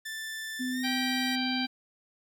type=tone with pitch glide; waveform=sawtooth; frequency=1766 to 1914.7 Hz; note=A6 to A#6; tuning=+6 to +46 cents; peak=-32 dBFS; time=0.05-1.36 s; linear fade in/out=10 ms; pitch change=+140 cents; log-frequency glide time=0.71-0.89 s
type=tone; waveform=sine; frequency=254 Hz; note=B3; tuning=49 cents sharp; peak=-30 dBFS; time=0.59-1.67 s; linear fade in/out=20 ms
type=harmonic tone; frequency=784 Hz; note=G5; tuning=in tune; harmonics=1 / 2 / 3 / 4 / 5 / 6; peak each=-37 / -37 / -37 / -37 / -37 / -37 dBFS; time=0.83-1.67 s; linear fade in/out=20 ms
effects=10-bit